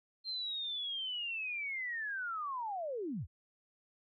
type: linear sweep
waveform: sine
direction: down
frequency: 4186 to 55.2 Hz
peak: -36 dBFS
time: 0.24-3.27 s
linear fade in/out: 50 ms
effects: none